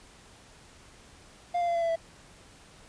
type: tone with pitch steps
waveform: triangle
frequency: 702 / 693.5 / 685.2 / 676.9 / 668.8 / 660.7 Hz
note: F5 / F5 / F5 / E5 / E5 / E5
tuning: +9 / -12 / -33 / +46 / +25 / +4 cents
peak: -23 dBFS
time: 1.54-1.96 s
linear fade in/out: 10 ms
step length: 70 ms
effects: pink hiss -54 dBFS RMS until 2.88 s + resampled to 22050 Hz